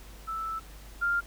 sine tone pair in turn, 1318.5 / 1396.9 Hz, E6 / F6, 0 / 0 cents, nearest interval minor second, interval 100 cents, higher second, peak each -31 / -24 dBFS, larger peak second, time 0.27-0.6 / 1.01-1.21 s, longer first, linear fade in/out 20 ms, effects added 50 Hz sine -46 dBFS peak until 1.26 s + pink hiss -52 dBFS RMS until 1.26 s

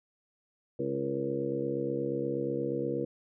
harmonic tone with a mistuned harmonic, 68.4 Hz, C#2, 23 cents flat, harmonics 2 / 3 / 4 / 5 / 6 / 7 / 8, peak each -39 / -41 / -37 / -35 / -44 / -33 / -42 dBFS, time 0.79-3.05 s, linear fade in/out 5 ms, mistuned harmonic 6, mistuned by +56 cents, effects none

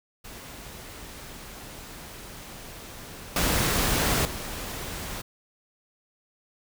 pink noise with level steps, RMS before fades -42 / -24 / -35 dBFS, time 0.24-5.22 s, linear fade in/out 10 ms, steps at 3.36 / 4.25 s, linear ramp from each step 2 ms, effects none

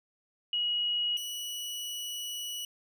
sine / sawtooth tone pair in turn, 2903 / 2938 Hz, F#7 / F#7, -34 / -13 cents, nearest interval unison, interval 21 cents, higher second, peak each -27 / -32 dBFS, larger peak first, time 0.53-1.17 / 1.17-2.65 s, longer second, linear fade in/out 2 ms, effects none

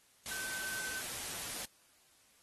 sine tone in noise, 1533 Hz, G6, 39 cents flat, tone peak -41 dBFS, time 0.31-1.01 s, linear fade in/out 0 ms, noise white, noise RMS -41 dBFS, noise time 0.26-1.65 s, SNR -3 dB, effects white hiss -67 dBFS RMS until 2.42 s + AAC 32 kbps

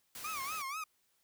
white noise, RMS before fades -46 dBFS, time 0.15-0.62 s, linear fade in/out 2 ms
30% pulse tone with vibrato, 1172 Hz, D6, 4 cents flat, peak -35 dBFS, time 0.24-0.84 s, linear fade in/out 5 ms, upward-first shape sine, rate 4.1 Hz, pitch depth 170 cents each way
effects white hiss -75 dBFS RMS until 1.23 s

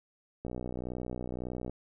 click train, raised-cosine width 2 ms, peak -24 dBFS, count 78, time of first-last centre 0.45-1.696 s, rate 61.8 Hz, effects none

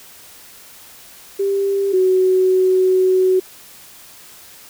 sine tone pair in turn, 395.1 / 372.9 Hz, G4 / F#4, +14 / +14 cents, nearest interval minor second, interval 100 cents, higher first, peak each -15 / -11 dBFS, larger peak second, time 1.39-1.93 / 1.93-3.4 s, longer second, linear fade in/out 10 ms, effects white hiss -42 dBFS RMS until 4.69 s

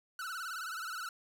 45% pulse tone with vibrato, 1400 Hz, F6, 4 cents sharp, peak -38 dBFS, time 0.19-1.09 s, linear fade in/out 2 ms, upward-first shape sine, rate 19 Hz, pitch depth 140 cents each way, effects none

